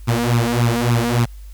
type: tone with flanger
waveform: sawtooth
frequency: 118.8 Hz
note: A#2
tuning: 33 cents sharp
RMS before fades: -17 dBFS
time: 0.07-1.26 s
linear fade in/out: 20 ms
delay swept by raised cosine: 0.77 to 4.27 ms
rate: 3.5 Hz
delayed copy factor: +0.75
effects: added 50 Hz sine -33 dBFS peak until 1.53 s + white hiss -53 dBFS RMS until 1.53 s